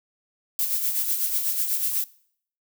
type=noise with tremolo; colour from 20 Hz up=violet; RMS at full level=-23 dBFS; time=0.59-2.04 s; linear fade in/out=0 ms; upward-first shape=sine; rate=8.1 Hz; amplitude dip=50%; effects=noise-tail reverb RT60 0.6 s tail -21 dB re dry